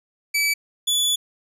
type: tone pair in turn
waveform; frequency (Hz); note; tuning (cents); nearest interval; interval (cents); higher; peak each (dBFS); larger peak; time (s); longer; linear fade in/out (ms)
sawtooth; 2300 / 3446; D7 / A7; -37 / -37; perfect fifth; 700; second; -15; neither; 0.34-0.54 / 0.87-1.16; second; 10
effects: resampled to 32000 Hz